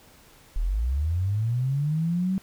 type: linear sweep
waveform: sine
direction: up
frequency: 35.01 to 193.6 Hz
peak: -22 dBFS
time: 0.56-2.38 s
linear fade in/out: 0 ms
effects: pink hiss -54 dBFS RMS until 2.42 s